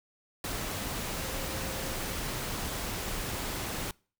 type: tone in noise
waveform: sine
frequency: 533 Hz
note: C5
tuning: 32 cents sharp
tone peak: -44 dBFS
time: 1.16-2 s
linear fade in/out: 2 ms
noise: pink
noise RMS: -35 dBFS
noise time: 0.44-3.91 s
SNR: -12 dB
effects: noise-tail reverb RT60 0.4 s tail -25 dB re dry